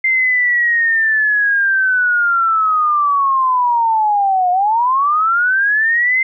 sine linear two-way sweep, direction down then up, 2093 to 711 to 2093 Hz, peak -11 dBFS, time 0.04-6.23 s, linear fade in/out 5 ms, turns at 4.51 s, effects none

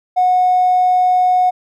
triangle tone with tanh clipping, 731 Hz, F#5, 21 cents flat, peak -9 dBFS, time 0.16-1.51 s, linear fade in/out 20 ms, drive 1 dB, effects none

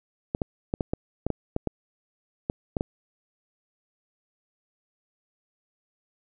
clicks, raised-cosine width 2 ms, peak -12 dBFS, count 12, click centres 0.349 / 0.418 / 0.739 / 0.808 / 0.935 / 1.266 / 1.303 / 1.564 / 1.673 / 2.499 / 2.768 / 2.809 s, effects none

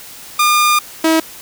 sawtooth tone pair in turn, 1209 / 321.8 Hz, D6 / E4, +50 / -42 cents, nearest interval octave + major seventh, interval 2292 cents, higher first, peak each -6 dBFS, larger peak neither, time 0.39-0.79 / 1.04-1.2 s, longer first, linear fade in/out 5 ms, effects white hiss -35 dBFS RMS until 1.41 s

